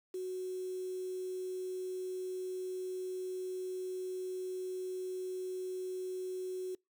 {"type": "tone with quantisation", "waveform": "sine", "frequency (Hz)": 370, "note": "F#4", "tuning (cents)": 0, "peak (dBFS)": -36, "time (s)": [0.14, 6.75], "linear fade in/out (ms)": 5, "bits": 9, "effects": ["noise-tail reverb RT60 0.2 s tail -26 dB re dry"]}